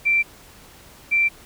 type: tone pair in turn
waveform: sine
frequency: 2349 / 2349 Hz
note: D7 / D7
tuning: 0 / 0 cents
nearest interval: unison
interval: 0 cents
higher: neither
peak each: -15 dBFS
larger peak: neither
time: 0.05-0.23 / 1.11-1.29 s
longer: neither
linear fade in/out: 20 ms
effects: pink hiss -47 dBFS RMS until 1.45 s